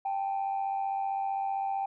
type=tone pair together; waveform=sine; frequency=784.5 / 880 Hz; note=G5 / A5; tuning=+1 / 0 cents; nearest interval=major second; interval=199 cents; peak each=-28 / -36 dBFS; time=0.05-1.86 s; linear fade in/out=5 ms; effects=tanh soft clip ceiling -24 dBFS

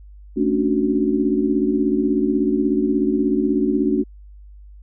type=chord; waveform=sine; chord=D major seventh; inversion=second; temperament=equal; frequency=220 / 277.2 / 293.7 / 370 Hz; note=A3 / C#4 / D4 / F#4; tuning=0 / 0 / 0 / 0 cents; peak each=-22 / -21 / -21 / -22 dBFS; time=0.36-4.04 s; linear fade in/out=20 ms; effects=added 50 Hz sine -39 dBFS peak until 4.82 s

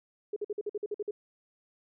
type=tone bursts; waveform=sine; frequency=415.3 Hz; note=G#4; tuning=in tune; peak=-30 dBFS; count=10; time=0.33-1.11 s; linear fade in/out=5 ms; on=33 ms; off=50 ms; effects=none

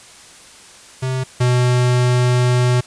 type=tone pair in turn; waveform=square; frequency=130 / 124.13 Hz; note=C3 / B2; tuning=-11 / +9 cents; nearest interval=minor second; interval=80 cents; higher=first; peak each=-19 / -13 dBFS; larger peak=second; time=1.02-1.24 / 1.4-2.81 s; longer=second; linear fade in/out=10 ms; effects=white hiss -42 dBFS RMS until 2.86 s + resampled to 22050 Hz

